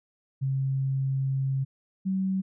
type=tone pair in turn; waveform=sine; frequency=134.6 / 190.35 Hz; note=C3 / F#3; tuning=+49 / +49 cents; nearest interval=tritone; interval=600 cents; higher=second; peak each=-24 / -24 dBFS; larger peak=neither; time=0.41-1.65 / 2.05-2.42 s; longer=first; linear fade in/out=20 ms; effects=none